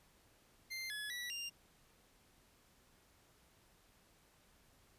25% pulse tone with pitch steps, 2092 / 1699 / 1948 / 2795 Hz, C7 / G#6 / B6 / F7, -1 / +39 / -24 / +1 cents, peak -38 dBFS, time 0.7-1.5 s, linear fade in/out 20 ms, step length 200 ms, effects pink hiss -69 dBFS RMS until 4.98 s + resampled to 32000 Hz

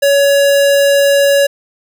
square tone, 562 Hz, C#5, 24 cents sharp, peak -8 dBFS, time 0.02-1.47 s, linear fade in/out 10 ms, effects none

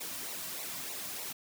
white noise with flanger, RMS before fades -40 dBFS, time 0-1.33 s, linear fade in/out 10 ms, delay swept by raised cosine 0.61 to 2.41 ms, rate 3.3 Hz, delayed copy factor -0.65, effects none

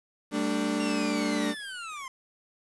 35% pulse chord, G suspended second, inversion none, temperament equal with one note detuned, 196 / 224.4 / 293.7 Hz, G3 / A3 / D4, 0 / +34 / 0 cents, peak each -32 / -29 / -27 dBFS, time 0.31-1.55 s, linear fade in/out 50 ms
25% pulse linear sweep, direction down, 2794 to 1026 Hz, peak -33 dBFS, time 0.8-2.08 s, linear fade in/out 2 ms
effects resampled to 24000 Hz + 9-bit

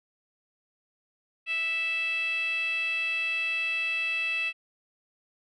10% pulse tone with band-pass filter, 659 Hz, E5, 1 cent flat, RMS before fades -29 dBFS, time 1.46-4.53 s, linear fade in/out 50 ms, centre 2600 Hz, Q 7.5, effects none

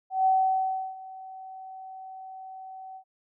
sine tone with ADSR envelope, 759 Hz, F#5, 44 cents sharp, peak -18 dBFS, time 0.1-3.04 s, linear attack 160 ms, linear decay 690 ms, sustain -21 dB, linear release 81 ms, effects none

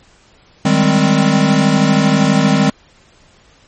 square chord, Ab major seventh, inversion second, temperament equal with one note detuned, 155.56 / 194.98 / 207.7 / 261.6 Hz, Eb3 / G3 / Ab3 / C4, 0 / -9 / 0 / 0 cents, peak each -16 dBFS, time 0.65-2.7 s, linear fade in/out 5 ms, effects pink hiss -49 dBFS RMS until 3.67 s + MP3 32 kbps

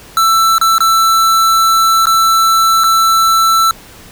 square tone with dropouts, 1330 Hz, E6, 15 cents sharp, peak -8 dBFS, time 0.17-3.71 s, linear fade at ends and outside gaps 1 ms, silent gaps 0.582-0.613 / 0.782-0.805 / 2.056-2.069 / 2.837-2.841 s, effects pink hiss -37 dBFS RMS until 4.11 s

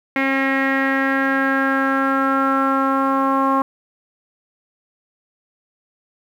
sawtooth tone with low-pass filter sweep, 269.9 Hz, C#4, 46 cents flat, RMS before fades -18 dBFS, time 0.16-3.62 s, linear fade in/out 2 ms, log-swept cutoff 2100 to 1100 Hz, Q 5.8, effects 8-bit

